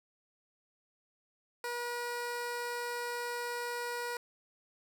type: tone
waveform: 15% pulse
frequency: 481.1 Hz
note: B4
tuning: 45 cents flat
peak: -29 dBFS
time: 1.64-4.17 s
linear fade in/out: 2 ms
effects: none